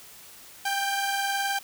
sawtooth tone pair together, 793.6 / 1568 Hz, G5 / G6, +21 / 0 cents, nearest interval octave, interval 1179 cents, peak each -23 / -27 dBFS, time 0.65-1.59 s, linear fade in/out 5 ms, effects white hiss -48 dBFS RMS until 1.63 s

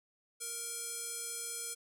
square tone with band-pass filter, 467.5 Hz, A#4, 5 cents sharp, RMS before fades -41 dBFS, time 0.4-1.75 s, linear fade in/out 20 ms, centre 9300 Hz, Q 2.2, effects none

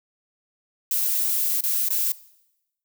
violet noise with dropouts, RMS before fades -23 dBFS, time 0.91-2.12 s, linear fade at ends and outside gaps 2 ms, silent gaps 1.608-1.637 / 1.887-1.904 s, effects noise-tail reverb RT60 0.9 s tail -20 dB re dry

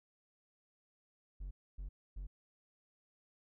triangle tone bursts, 46.34 Hz, F#1, 3 cents sharp, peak -39 dBFS, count 3, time 1.4-2.27 s, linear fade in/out 10 ms, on 110 ms, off 270 ms, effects none

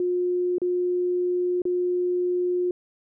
sine tone with dropouts, 357.9 Hz, F4, 42 cents sharp, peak -21 dBFS, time 0-2.71 s, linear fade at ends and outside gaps 2 ms, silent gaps 0.583-0.617 / 1.619-1.653 s, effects none

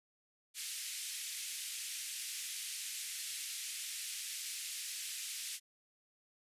white band-pass noise, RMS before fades -43 dBFS, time 0.54-5.6 s, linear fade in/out 50 ms, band 2100 to 11000 Hz, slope 24 dB/octave, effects resampled to 32000 Hz

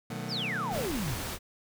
sawtooth chord, B dominant seventh, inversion none, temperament just, 123.47 / 154.34 / 185.21 / 222.2 Hz, B2 / D#3 / F#3 / A3, 0 / -14 / +2 / +17 cents, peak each -36 dBFS, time 0.1-0.86 s, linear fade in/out 5 ms
sine exponential sweep, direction down, 5830 to 92.5 Hz, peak -31 dBFS, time 0.28-1.18 s, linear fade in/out 50 ms
pink noise, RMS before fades -36 dBFS, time 0.7-1.39 s, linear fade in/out 50 ms
effects none

